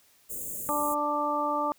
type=band-stop noise; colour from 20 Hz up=white; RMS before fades=-36 dBFS; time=0.29-0.95 s; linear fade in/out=20 ms; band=590 to 6700 Hz; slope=96 dB/octave
type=harmonic tone; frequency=294.6 Hz; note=D4; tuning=6 cents sharp; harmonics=1 / 2 / 3 / 4; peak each=-34 / -32 / -30 / -29 dBFS; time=0.69-1.72 s; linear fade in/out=0 ms
effects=white hiss -62 dBFS RMS until 1.78 s